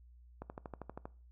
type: click train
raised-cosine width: 1 ms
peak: -29 dBFS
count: 9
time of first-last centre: 0.42-1.055 s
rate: 12.6 Hz
effects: noise-tail reverb RT60 0.4 s tail -21 dB re dry + added 60 Hz sine -56 dBFS peak until 1.31 s